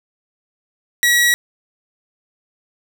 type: tone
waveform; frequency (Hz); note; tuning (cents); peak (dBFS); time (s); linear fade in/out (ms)
sawtooth; 1921; B6; -48; -8; 1.03-1.34; 0
effects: none